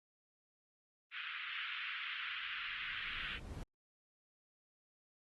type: band-pass noise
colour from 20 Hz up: white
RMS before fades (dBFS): -43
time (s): 1.11-3.4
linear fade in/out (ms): 50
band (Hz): 1300 to 3200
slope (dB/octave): 48
type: noise with exponential growth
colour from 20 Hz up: brown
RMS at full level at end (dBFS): -42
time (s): 2.2-3.63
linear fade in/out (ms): 0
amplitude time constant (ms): 310
effects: Opus 24 kbps